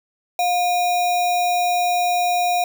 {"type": "tone with sample-and-hold", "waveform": "sine", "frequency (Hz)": 710, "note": "F5", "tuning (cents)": 28, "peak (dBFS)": -16, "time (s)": [0.39, 2.64], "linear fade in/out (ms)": 2, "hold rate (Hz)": 3150, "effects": []}